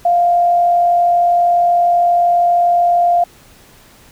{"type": "tone with frequency modulation", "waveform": "sine", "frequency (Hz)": 698.5, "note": "F5", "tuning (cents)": 0, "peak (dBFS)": -9, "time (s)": [0.05, 3.24], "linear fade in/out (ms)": 5, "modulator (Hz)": 47.4, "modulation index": 0.25, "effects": ["pink hiss -45 dBFS RMS until 4.11 s"]}